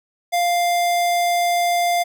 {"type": "tone", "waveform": "square", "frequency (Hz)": 698.5, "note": "F5", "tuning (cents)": 0, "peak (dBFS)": -17, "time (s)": [0.32, 2.04], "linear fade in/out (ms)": 20, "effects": []}